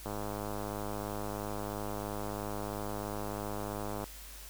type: click train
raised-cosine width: 1 ms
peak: -24 dBFS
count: 411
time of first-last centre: 0.06-4.041 s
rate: 103 Hz
effects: added 50 Hz sine -49 dBFS peak until 4.49 s + white hiss -50 dBFS RMS until 4.49 s